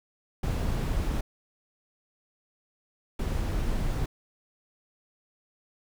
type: noise bursts at uneven times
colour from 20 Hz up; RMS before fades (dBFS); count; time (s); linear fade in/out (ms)
brown; -28; 2; 0.43-1.21 / 3.19-4.06; 5
effects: none